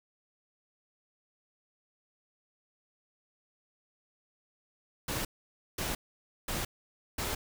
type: noise bursts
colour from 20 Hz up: pink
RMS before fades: -34 dBFS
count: 4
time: 5.08-7.35 s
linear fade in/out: 5 ms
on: 170 ms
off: 530 ms
effects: none